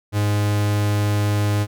45% pulse tone, 103.6 Hz, G#2, 4 cents flat, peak -17 dBFS, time 0.12-1.67 s, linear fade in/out 50 ms, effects none

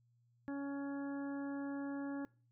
harmonic tone, 280 Hz, C#4, 18 cents sharp, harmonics 1 / 2 / 3 / 4 / 5 / 6, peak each -39 / -50 / -53 / -57 / -58 / -54 dBFS, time 0.48-2.25 s, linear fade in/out 0 ms, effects noise-tail reverb RT60 0.4 s tail -22 dB re dry + added 119 Hz sine -70 dBFS peak until 2.51 s

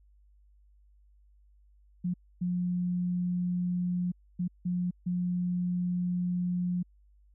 sine tone bursts at uneven times, 178.2 Hz, F3, 35 cents sharp, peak -27 dBFS, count 5, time 2.04-2.14 / 2.41-4.12 / 4.39-4.48 / 4.65-4.91 / 5.06-6.83 s, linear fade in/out 10 ms, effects added 50 Hz sine -58 dBFS peak until 7.34 s

